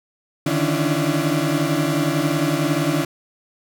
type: tone cluster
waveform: 35% pulse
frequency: 146.6 / 157.7 / 280.3 / 297.6 / 337 Hz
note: D3 / D#3 / C#4 / D4 / E4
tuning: -3 / +24 / +19 / +23 / +38 cents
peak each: -23 dBFS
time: 0.46-3.05 s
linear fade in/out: 5 ms
effects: none